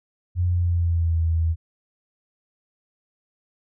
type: tone with pitch glide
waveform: sine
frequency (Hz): 88.8 to 81.9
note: F2 to E2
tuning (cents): +29 to -11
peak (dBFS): -18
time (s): 0.35-1.56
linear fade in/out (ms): 50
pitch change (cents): -140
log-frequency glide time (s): 0.49-1.2
effects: none